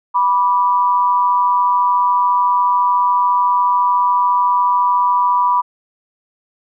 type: tone pair together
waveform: sine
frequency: 983 / 1169 Hz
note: B5 / D6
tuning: -8 / -8 cents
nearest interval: minor third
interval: 300 cents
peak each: -12 / -18 dBFS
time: 0.14-5.62 s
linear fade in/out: 20 ms
effects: none